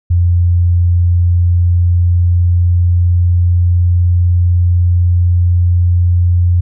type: tone with pitch glide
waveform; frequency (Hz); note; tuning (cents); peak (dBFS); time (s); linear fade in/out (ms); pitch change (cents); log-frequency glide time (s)
sine; 87.31 to 88.02; F2 to F2; 0 to +14; -7; 0.1-6.61; 10; +14; 0.72-4.2
effects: none